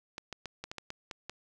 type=clicks; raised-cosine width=0.2 ms; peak=-22 dBFS; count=9; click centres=0.181 / 0.327 / 0.457 / 0.64 / 0.715 / 0.783 / 0.904 / 1.112 / 1.296 s; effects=none